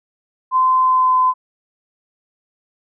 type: tone with pitch glide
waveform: sine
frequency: 1031 to 1020.9 Hz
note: C6 to C6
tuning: -26 to -43 cents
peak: -11 dBFS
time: 0.51-1.34 s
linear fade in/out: 50 ms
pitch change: -17 cents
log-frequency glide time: 0.81-1.17 s
effects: none